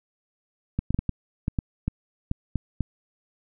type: clicks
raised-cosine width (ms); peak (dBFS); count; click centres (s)
5; -12; 11; 0.79 / 0.906 / 0.945 / 0.99 / 1.093 / 1.481 / 1.588 / 1.88 / 2.314 / 2.557 / 2.807
effects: none